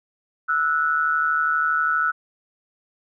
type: tone pair together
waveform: sine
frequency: 1318.5 / 1470.9 Hz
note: E6 / F#6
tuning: 0 / -11 cents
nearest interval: major second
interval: 189 cents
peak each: -21 dBFS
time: 0.48-2.12 s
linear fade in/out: 20 ms
effects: none